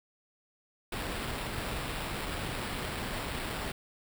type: noise with sample-and-hold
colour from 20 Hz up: pink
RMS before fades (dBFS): -36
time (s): 0.92-3.72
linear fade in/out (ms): 5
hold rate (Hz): 6300
effects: none